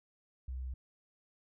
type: tone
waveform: sine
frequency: 64 Hz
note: C2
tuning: 38 cents flat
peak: -37 dBFS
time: 0.48-0.74 s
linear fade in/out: 5 ms
effects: none